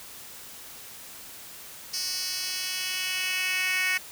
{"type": "tone with high-pass filter sweep", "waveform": "10% pulse", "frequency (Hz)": 370, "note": "F#4", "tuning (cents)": 0, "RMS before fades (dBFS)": -29, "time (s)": [1.93, 3.98], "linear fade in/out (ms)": 10, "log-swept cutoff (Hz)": [4800, 2100], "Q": 2.8, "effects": ["white hiss -44 dBFS RMS until 4.11 s"]}